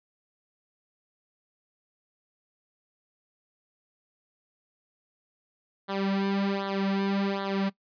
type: tone with flanger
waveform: sawtooth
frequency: 196.5 Hz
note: G3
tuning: 4 cents sharp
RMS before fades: -28 dBFS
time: 5.88-7.7 s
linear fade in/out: 20 ms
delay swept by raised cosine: 0.39 to 3.59 ms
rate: 1.3 Hz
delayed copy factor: -0.85
effects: noise-tail reverb RT60 0.1 s tail -20 dB re dry + resampled to 11025 Hz